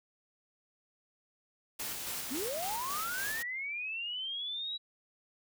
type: noise with tremolo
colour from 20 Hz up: white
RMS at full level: -38 dBFS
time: 1.79-3.43 s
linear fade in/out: 10 ms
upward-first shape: square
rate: 3.6 Hz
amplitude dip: 25%
type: linear sweep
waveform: sine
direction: up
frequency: 226.4 to 3907 Hz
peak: -35 dBFS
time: 2.3-4.78 s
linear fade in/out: 20 ms
effects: none